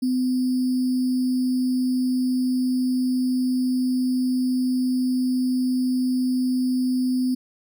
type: tone with sample-and-hold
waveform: sine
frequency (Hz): 254.1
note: B3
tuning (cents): +49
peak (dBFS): -19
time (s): 0.02-7.35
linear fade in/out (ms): 10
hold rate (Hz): 4900
effects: none